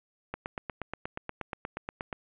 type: click train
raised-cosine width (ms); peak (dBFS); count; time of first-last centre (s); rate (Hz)
0.5; -19; 16; 0.34-2.128; 8.39
effects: resampled to 8000 Hz + 10-bit